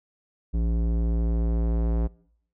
square tone with low-pass filter sweep, 56.8 Hz, A#1, 44 cents flat, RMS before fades -24 dBFS, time 0.53-2.08 s, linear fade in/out 20 ms, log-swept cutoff 290 to 670 Hz, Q 0.76, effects noise-tail reverb RT60 0.7 s tail -23 dB re dry

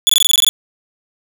sawtooth tone bursts, 3439 Hz, A7, 40 cents flat, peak -5 dBFS, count 10, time 0.07-0.49 s, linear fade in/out 0 ms, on 24 ms, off 20 ms, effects none

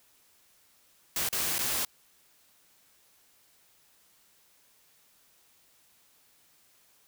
white noise with dropouts, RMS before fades -30 dBFS, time 1.16-1.85 s, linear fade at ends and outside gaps 2 ms, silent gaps 1.289-1.327 / 1.583-1.59 s, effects white hiss -64 dBFS RMS until 7.07 s

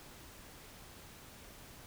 silence, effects pink hiss -54 dBFS RMS until 1.86 s

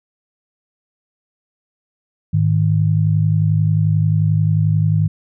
sine tone pair together, 104.5 / 155.81 Hz, G#2 / D#3, +11 / +3 cents, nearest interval perfect fifth, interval 692 cents, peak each -15 dBFS, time 2.33-5.08 s, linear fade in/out 10 ms, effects none

